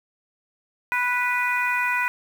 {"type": "harmonic tone", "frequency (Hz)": 492.8, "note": "B4", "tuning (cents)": -4, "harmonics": [2, 3, 4, 5], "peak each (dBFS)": [-26, -26, -26, -26], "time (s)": [0.92, 2.08], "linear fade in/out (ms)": 0, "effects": ["7-bit"]}